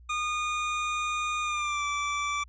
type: tone with pitch glide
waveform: 25% pulse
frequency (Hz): 1224 to 1163.3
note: D#6 to D6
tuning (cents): -29 to -17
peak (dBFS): -24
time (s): 0.09-2.44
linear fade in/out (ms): 10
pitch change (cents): -88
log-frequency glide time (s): 1.42-1.85
effects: added 60 Hz sine -49 dBFS peak until 2.48 s + resampled to 16000 Hz